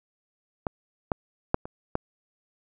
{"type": "clicks", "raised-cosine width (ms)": 1, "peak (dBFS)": [-13, -10, -6, -23, -11], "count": 5, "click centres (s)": [0.668, 1.118, 1.544, 1.655, 1.954], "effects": []}